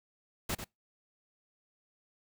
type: noise with echo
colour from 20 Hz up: pink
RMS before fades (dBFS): -34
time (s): 0.49-0.55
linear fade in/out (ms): 5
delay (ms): 94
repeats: 1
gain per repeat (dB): -8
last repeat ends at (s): 0.644
effects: noise-tail reverb RT60 0.2 s tail -26 dB re dry